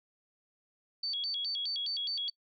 sine tone with vibrato, 3893 Hz, B7, 26 cents flat, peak -32 dBFS, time 1.03-2.3 s, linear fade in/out 5 ms, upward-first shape square, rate 4.8 Hz, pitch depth 270 cents each way, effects noise-tail reverb RT60 0.1 s tail -24 dB re dry

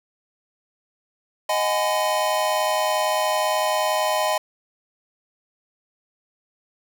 square chord, G# minor seventh, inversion second, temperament equal with one note detuned, 622.3 / 740 / 830.6 / 1012.6 Hz, D#5 / F#5 / G#5 / B5, 0 / 0 / 0 / +43 cents, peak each -24 / -29 / -27 / -26 dBFS, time 1.49-4.38 s, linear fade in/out 5 ms, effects none

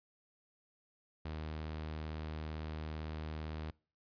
sawtooth tone, 77.8 Hz, D#2, in tune, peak -36 dBFS, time 1.25-3.71 s, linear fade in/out 5 ms, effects noise-tail reverb RT60 0.4 s tail -25 dB re dry + resampled to 11025 Hz

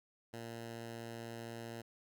10% pulse tone, 115.8 Hz, A#2, 11 cents flat, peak -36 dBFS, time 0.33-1.82 s, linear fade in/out 10 ms, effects none

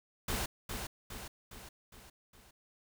pink noise with echo, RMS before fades -35 dBFS, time 0.28-0.46 s, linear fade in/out 5 ms, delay 410 ms, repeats 5, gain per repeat -5 dB, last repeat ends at 2.51 s, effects none

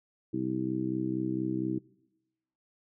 harmonic tone, 64.3 Hz, C2, 30 cents flat, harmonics 2 / 3 / 4 / 5 / 6, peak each -38 / -37 / -37 / -31 / -40 dBFS, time 0.33-1.79 s, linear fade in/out 10 ms, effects noise-tail reverb RT60 1.0 s tail -23 dB re dry

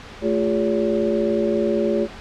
sine tone cluster, 220.1 / 350 / 409.3 / 567 Hz, A3 / F4 / G#4 / C#5, +1 / +4 / -25 / +39 cents, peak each -23 dBFS, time 0.21-2.08 s, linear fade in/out 50 ms, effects pink hiss -38 dBFS RMS until 2.2 s + low-pass 4000 Hz 12 dB/octave

